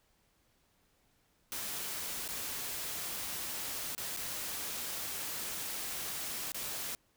white noise with dropouts, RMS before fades -39 dBFS, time 1.52-6.95 s, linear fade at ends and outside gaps 0 ms, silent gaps 2.278-2.288 / 3.95-3.979 / 4.164-4.172 / 6.52-6.545 s, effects pink hiss -72 dBFS RMS until 7.16 s

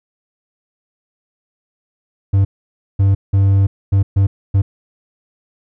triangle tone bursts at uneven times, 98 Hz, G2, in tune, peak -7 dBFS, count 6, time 2.33-2.45 / 2.99-3.15 / 3.33-3.67 / 3.92-4.03 / 4.16-4.27 / 4.54-4.62 s, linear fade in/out 10 ms, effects none

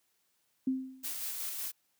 sine tone with exponential decay, 261.6 Hz, C4, in tune, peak -25 dBFS, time 0.67-1.13 s, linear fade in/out 5 ms, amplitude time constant 100 ms
blue noise with tremolo, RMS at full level -37 dBFS, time 1.03-1.72 s, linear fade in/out 20 ms, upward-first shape square, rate 5.4 Hz, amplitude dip 25%
effects white hiss -75 dBFS RMS until 1.99 s + high-pass 80 Hz 12 dB/octave

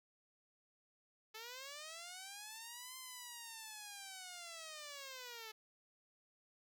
5% pulse linear two-way sweep, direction up then down, 430 to 1042 to 430 Hz, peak -37 dBFS, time 1.34-5.52 s, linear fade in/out 10 ms, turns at 2.97 s, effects none

